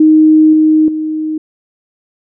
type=tone with level steps; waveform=sine; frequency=311.5 Hz; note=D#4; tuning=2 cents sharp; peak=-3 / -5 / -14 dBFS; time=0-1.38 s; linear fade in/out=5 ms; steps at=0.53 / 0.88 s; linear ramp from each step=2 ms; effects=none